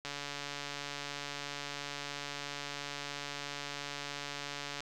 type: click train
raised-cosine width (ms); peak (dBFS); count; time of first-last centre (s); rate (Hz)
0.2; -22; 681; 0.05-4.805; 143
effects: none